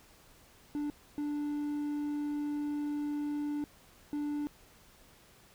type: tone bursts at uneven times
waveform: triangle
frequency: 293.7 Hz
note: D4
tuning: in tune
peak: -30 dBFS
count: 3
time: 0.75-0.9 / 1.18-3.64 / 4.13-4.47 s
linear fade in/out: 0 ms
effects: pink hiss -60 dBFS RMS until 5.54 s